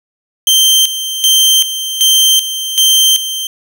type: tone with tremolo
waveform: sawtooth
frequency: 3136 Hz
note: G7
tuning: in tune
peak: -3 dBFS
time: 0.47-3.47 s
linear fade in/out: 2 ms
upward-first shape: square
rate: 1.3 Hz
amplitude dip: 70%
effects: none